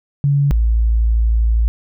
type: tone pair in turn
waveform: sine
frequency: 141.8 / 56.27 Hz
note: C#3 / A1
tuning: +40 / +40 cents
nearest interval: octave + major third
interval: 1600 cents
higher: first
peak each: -11 dBFS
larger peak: neither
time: 0.24-0.51 / 0.51-1.68 s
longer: second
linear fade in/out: 0 ms
effects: none